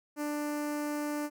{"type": "tone with notch filter", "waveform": "sawtooth", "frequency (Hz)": 295.6, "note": "D4", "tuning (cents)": 11, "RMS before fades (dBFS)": -34, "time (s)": [0.16, 1.3], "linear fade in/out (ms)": 50, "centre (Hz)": 3500, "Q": 0.99, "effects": []}